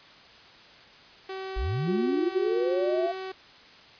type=tone with pitch glide; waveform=sawtooth; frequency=381.6 to 378.5 Hz; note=G4 to F#4; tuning=-47 to +39 cents; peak=-30 dBFS; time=1.29-3.32 s; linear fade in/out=5 ms; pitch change=-14 cents; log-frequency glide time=2.26-3.12 s
type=linear sweep; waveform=sine; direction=up; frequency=38.89 to 698.5 Hz; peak=-26 dBFS; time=1.56-3.12 s; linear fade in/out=10 ms
type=tone; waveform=sine; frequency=360.5 Hz; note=F#4; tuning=45 cents flat; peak=-26 dBFS; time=1.87-3.07 s; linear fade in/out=10 ms
effects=white hiss -51 dBFS RMS until 3.99 s + resampled to 11025 Hz